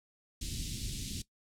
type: band-stop noise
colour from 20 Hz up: pink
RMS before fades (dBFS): -38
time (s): 0.41-1.22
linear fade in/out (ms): 5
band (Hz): 260 to 3200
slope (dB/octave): 24
effects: noise-tail reverb RT60 0.1 s tail -17 dB re dry + low-pass 10000 Hz 12 dB/octave